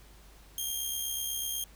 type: tone with amplitude modulation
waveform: 10% pulse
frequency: 3212 Hz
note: G7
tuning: 41 cents sharp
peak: -22 dBFS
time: 0.58-1.64 s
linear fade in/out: 2 ms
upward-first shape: sine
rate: 68.1 Hz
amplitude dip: 40%
effects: added 50 Hz sine -54 dBFS peak until 1.75 s + pink hiss -58 dBFS RMS until 1.75 s